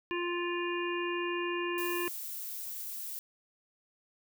harmonic tone, 349.2 Hz, F4, in tune, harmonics 1 / 3 / 5 / 7 / 8, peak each -33 / -38 / -40 / -41 / -42 dBFS, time 0.11-2.08 s, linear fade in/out 0 ms
violet noise, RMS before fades -40 dBFS, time 1.78-3.19 s, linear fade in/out 0 ms
effects none

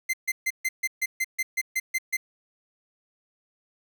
45% pulse tone bursts, 2076 Hz, C7, 14 cents flat, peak -23 dBFS, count 12, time 0.09-2.17 s, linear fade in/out 10 ms, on 45 ms, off 140 ms, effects 10-bit

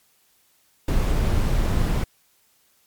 brown noise with ADSR envelope, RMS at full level -17 dBFS, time 0.88-2.04 s, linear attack 5 ms, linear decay 4 ms, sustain -3 dB, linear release 4 ms, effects white hiss -62 dBFS RMS until 2.86 s + MP3 96 kbps

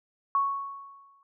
sine tone with exponential decay, 1108.7 Hz, C#6, in tune, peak -20 dBFS, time 0.35-1.23 s, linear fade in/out 1 ms, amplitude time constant 190 ms, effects none

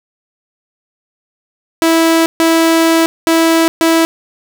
sawtooth tone bursts at uneven times, 327.8 Hz, E4, 10 cents flat, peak -4 dBFS, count 4, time 1.82-2.26 / 2.4-3.06 / 3.27-3.68 / 3.81-4.05 s, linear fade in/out 0 ms, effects none

